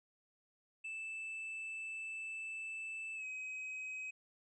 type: tone with pitch glide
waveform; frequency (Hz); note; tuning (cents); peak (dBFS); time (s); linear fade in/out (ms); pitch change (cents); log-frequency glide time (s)
triangle; 2637 to 2533; E7 to D#7; 0 to +30; -40; 0.84-4.11; 10; -70; 3.15-3.25
effects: resampled to 24000 Hz